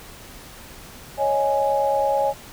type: chord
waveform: sine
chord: C# suspended second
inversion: none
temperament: just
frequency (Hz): 554.4 / 623.7 / 831.5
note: C#5 / D#5 / G#5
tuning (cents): 0 / +4 / +2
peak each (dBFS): -21 / -26 / -21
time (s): 1.17-2.34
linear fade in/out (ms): 50
effects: pink hiss -42 dBFS RMS until 2.52 s